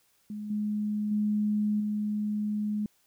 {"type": "tone with level steps", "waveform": "sine", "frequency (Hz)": 210, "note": "G#3", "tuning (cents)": 19, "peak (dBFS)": [-34, -27, -24, -27], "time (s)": [0.3, 2.86], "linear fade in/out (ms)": 2, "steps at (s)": [0.5, 1.11, 1.8], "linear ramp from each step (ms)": 5, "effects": ["white hiss -68 dBFS RMS until 3.06 s"]}